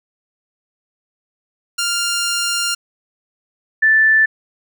10% pulse / sine tone pair in turn, 1396.9 / 1760 Hz, F6 / A6, 0 / 0 cents, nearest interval major third, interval 400 cents, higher second, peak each -9 dBFS, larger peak neither, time 1.78-2.75 / 3.82-4.26 s, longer first, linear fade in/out 10 ms, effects none

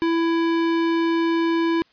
sine tone with hard clipping, 332.2 Hz, E4, 13 cents sharp, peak -20 dBFS, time 0.02-1.82 s, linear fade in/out 0 ms, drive 18 dB, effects white hiss -59 dBFS RMS until 1.92 s + resampled to 11025 Hz

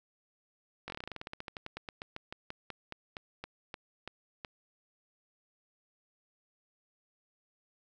slowing click train, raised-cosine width 0.3 ms, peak -24 dBFS, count 30, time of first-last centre 0.88-4.448 s, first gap 20 ms, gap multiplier 1.11, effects none

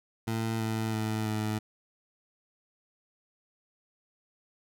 20% pulse tone with pitch steps, 112.6 / 110.99 / 109.39 / 107.83 Hz, A2 / A2 / A2 / A2, +40 / +16 / -10 / -34 cents, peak -24 dBFS, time 0.27-1.59 s, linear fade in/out 10 ms, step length 330 ms, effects none

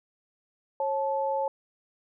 sine tone pair together, 545 / 870.1 Hz, C#5 / A5, -29 / -20 cents, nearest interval minor sixth, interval 809 cents, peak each -28 dBFS, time 0.8-1.48 s, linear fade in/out 2 ms, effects none

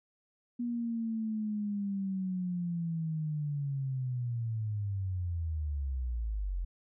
sine linear sweep, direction down, 241.8 to 42.37 Hz, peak -31 dBFS, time 0.59-6.65 s, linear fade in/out 10 ms, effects none

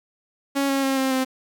sawtooth tone with pitch steps, 277.2 / 273.1 / 269 / 265 / 261 Hz, C#4 / C#4 / C4 / C4 / C4, 0 / -26 / +48 / +22 / -4 cents, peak -16 dBFS, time 0.55-1.25 s, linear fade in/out 20 ms, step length 140 ms, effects 9-bit

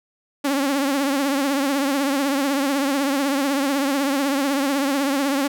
sawtooth tone with vibrato, 277.2 Hz, C#4, in tune, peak -15 dBFS, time 0.44-5.48 s, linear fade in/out 10 ms, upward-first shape triangle, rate 16 Hz, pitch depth 96 cents each way, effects none

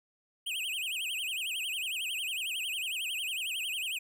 square tone with vibrato, 2825 Hz, F7, 19 cents sharp, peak -33 dBFS, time 0.46-3.99 s, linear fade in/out 10 ms, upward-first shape sine, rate 11 Hz, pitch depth 230 cents each way, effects none

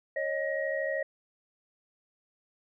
sine tone cluster, 548 / 621 / 1890 Hz, C#5 / D#5 / A#6, -20 / -3 / +23 cents, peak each -32 / -33 / -34 dBFS, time 0.16-1.03 s, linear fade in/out 5 ms, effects none

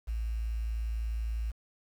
sine tone with quantisation, 55.9 Hz, A1, 28 cents sharp, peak -30 dBFS, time 0.07-1.52 s, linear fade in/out 20 ms, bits 9, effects none

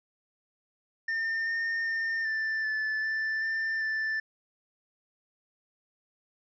triangle tone with pitch steps, 1808 / 1824 / 1812 / 1770 / 1745 / 1764 / 1786 / 1764 Hz, A6 / A#6 / A#6 / A6 / A6 / A6 / A6 / A6, +47 / -38 / -50 / +10 / -15 / +4 / +25 / +4 cents, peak -26 dBFS, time 1.08-4.2 s, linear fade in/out 5 ms, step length 390 ms, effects resampled to 16000 Hz

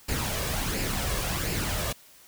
pink noise with flanger, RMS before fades -29 dBFS, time 0.08-1.93 s, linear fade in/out 10 ms, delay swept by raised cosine 0.41 to 1.81 ms, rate 1.4 Hz, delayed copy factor +0.5, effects white hiss -54 dBFS RMS until 2.27 s

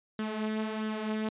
sawtooth tone with flanger, 216.7 Hz, A3, 26 cents flat, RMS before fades -33 dBFS, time 0.19-1.29 s, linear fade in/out 2 ms, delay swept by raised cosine 0.6 to 5.2 ms, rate 1.5 Hz, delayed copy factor +0.5, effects resampled to 8000 Hz

